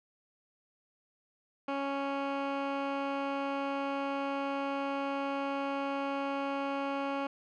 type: tone with low-pass filter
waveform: 15% pulse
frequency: 277.2 Hz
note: C#4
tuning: in tune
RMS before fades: -34 dBFS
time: 1.68-7.27 s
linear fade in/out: 5 ms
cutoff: 2200 Hz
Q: 1.2
effects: none